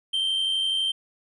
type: tone with amplitude modulation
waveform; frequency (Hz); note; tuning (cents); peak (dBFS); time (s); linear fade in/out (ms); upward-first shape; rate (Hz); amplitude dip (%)
triangle; 3136; G7; 0; -19; 0.13-0.92; 10; sine; 92; 40
effects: resampled to 24000 Hz